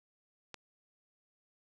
click, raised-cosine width 0.2 ms, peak -26 dBFS, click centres 0.543 s, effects none

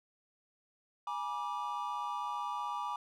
triangle chord, G# diminished, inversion none, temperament equal with one note detuned, 830.6 / 966.3 / 1174.7 Hz, G#5 / B5 / D6, 0 / -38 / 0 cents, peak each -39 / -37 / -37 dBFS, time 1.07-2.96 s, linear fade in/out 2 ms, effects none

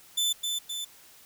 sawtooth tone with echo, 3520 Hz, A7, in tune, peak -21 dBFS, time 0.17-0.33 s, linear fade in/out 10 ms, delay 260 ms, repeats 2, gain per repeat -4 dB, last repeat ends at 0.85 s, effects white hiss -54 dBFS RMS until 1.25 s

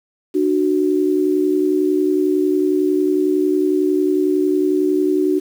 sine tone pair together, 299.9 / 370.9 Hz, D4 / F#4, +36 / +4 cents, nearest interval major third, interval 368 cents, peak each -17 / -16 dBFS, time 0.34-5.4 s, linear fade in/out 20 ms, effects 7-bit

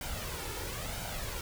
pink noise with flanger, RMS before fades -38 dBFS, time 0.01-1.41 s, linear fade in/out 2 ms, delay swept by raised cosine 1.3 to 2.3 ms, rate 1 Hz, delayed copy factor +0.55, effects none

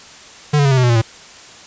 square tone with pitch steps, 148.5 / 142.78 / 137.28 / 131.99 / 126.91 / 122.02 / 117.32 / 112.8 Hz, D3 / D3 / C#3 / C3 / B2 / B2 / A#2 / A2, +20 / -48 / -16 / +16 / +48 / -20 / +12 / +44 cents, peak -11 dBFS, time 0.53-1.018 s, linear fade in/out 10 ms, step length 61 ms, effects white hiss -39 dBFS RMS until 1.66 s + resampled to 16000 Hz

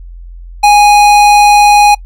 sine tone with hard clipping, 827 Hz, G#5, 8 cents flat, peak -4 dBFS, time 0.63-1.95 s, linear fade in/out 10 ms, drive 17 dB, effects noise-tail reverb RT60 0.1 s tail -25 dB re dry + added 43 Hz sine -26 dBFS peak until 2.05 s

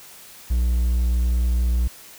triangle tone, 60 Hz, B1, 49 cents flat, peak -15 dBFS, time 0.5-1.88 s, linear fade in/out 10 ms, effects white hiss -44 dBFS RMS until 2.18 s

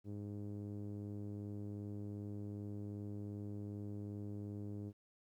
sawtooth tone with low-pass filter, 102.6 Hz, G#2, 21 cents flat, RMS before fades -45 dBFS, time 0.04-4.93 s, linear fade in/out 50 ms, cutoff 350 Hz, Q 1.8, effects 13-bit

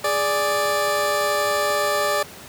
20% pulse tone pair together, 415.3 / 587.3 Hz, G#4 / D5, 0 / 0 cents, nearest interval tritone, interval 600 cents, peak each -21 / -15 dBFS, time 0.04-2.23 s, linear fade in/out 5 ms, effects pink hiss -40 dBFS RMS until 2.48 s + high-pass 100 Hz 12 dB/octave

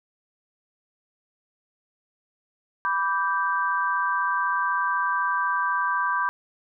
sine chord, G major, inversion first, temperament equal with one note detuned, 987.8 / 1163.9 / 1568 Hz, B5 / D6 / G6, 0 / -16 / 0 cents, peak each -26 dBFS, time 2.85-6.29 s, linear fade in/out 0 ms, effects none

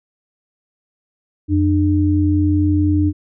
sine tone pair together, 89.4 / 300.7 Hz, F2 / D4, +41 / +41 cents, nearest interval octave + major sixth, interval 2100 cents, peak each -15 dBFS, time 1.48-3.13 s, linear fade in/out 50 ms, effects none

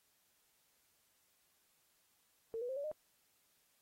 sine tone with pitch steps, 453 / 488.3 / 526.4 / 567.5 / 611.7 Hz, A#4 / B4 / C5 / C#5 / D#5, -50 / -20 / +10 / +41 / -30 cents, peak -38 dBFS, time 2.54-2.915 s, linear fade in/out 0 ms, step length 75 ms, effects white hiss -75 dBFS RMS until 3.81 s + AAC 48 kbps

